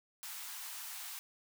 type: high-pass noise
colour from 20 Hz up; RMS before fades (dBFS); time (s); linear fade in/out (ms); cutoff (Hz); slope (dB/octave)
white; -45; 0.23-1.19; 0; 750; 48
effects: none